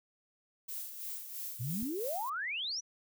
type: noise with tremolo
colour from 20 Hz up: violet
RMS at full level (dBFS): -40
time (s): 0.68-2.3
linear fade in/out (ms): 10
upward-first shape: sine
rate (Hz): 3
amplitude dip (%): 55
type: exponential sweep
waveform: sine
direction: up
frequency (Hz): 110 to 6110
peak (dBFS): -34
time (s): 1.59-2.81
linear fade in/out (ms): 20
type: click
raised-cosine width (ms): 5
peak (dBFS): -33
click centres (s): 1.828
effects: none